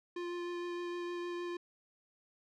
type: tone with vibrato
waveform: square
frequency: 349.7 Hz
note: F4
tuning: 2 cents sharp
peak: -38 dBFS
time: 0.16-1.57 s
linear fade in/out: 5 ms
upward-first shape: triangle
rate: 6.5 Hz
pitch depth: 12 cents each way
effects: low-pass 4000 Hz 12 dB/octave